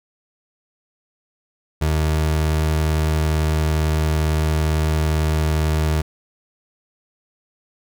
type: tone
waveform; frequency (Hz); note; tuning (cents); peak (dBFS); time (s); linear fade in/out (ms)
30% pulse; 77.78; D#2; 0; -14; 1.81-6.02; 10
effects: none